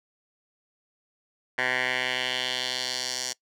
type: tone with band-pass filter sweep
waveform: 10% pulse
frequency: 127 Hz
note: B2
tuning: 49 cents sharp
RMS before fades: -29 dBFS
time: 1.58-3.33 s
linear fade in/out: 5 ms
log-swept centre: 1800 to 5900 Hz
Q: 2.2
effects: noise-tail reverb RT60 0.1 s tail -21 dB re dry